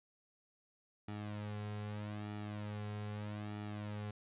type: tone with flanger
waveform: sawtooth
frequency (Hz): 104.6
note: G#2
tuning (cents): +13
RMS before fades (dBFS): -43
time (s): 1.08-4.11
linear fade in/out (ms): 5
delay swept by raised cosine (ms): 1.9 to 3.4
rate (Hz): 0.8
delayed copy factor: -0.65
effects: resampled to 8000 Hz